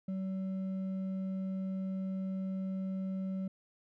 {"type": "tone with hard clipping", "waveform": "sine", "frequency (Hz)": 190, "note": "F#3", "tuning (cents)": 46, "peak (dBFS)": -35, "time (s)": [0.08, 3.48], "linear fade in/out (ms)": 5, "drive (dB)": 4, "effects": []}